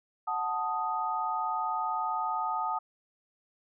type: chord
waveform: sine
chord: D# diminished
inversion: first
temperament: equal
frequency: 740 / 880 / 1244.5 Hz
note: F#5 / A5 / D#6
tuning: 0 / 0 / 0 cents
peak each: -35 / -32 / -32 dBFS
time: 0.27-2.79 s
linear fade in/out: 10 ms
effects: none